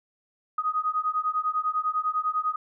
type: beating tone pair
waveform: sine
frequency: 1244.5 / 1254.5 Hz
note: D#6 / D#6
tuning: 0 / +14 cents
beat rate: 10 Hz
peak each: -27 dBFS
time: 0.58-2.56 s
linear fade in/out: 5 ms
effects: none